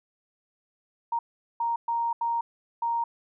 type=tone bursts at uneven times; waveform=sine; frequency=932.3 Hz; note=A#5; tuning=in tune; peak=-24 dBFS; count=5; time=1.12-1.19 / 1.6-1.76 / 1.88-2.13 / 2.21-2.41 / 2.82-3.04 s; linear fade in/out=5 ms; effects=none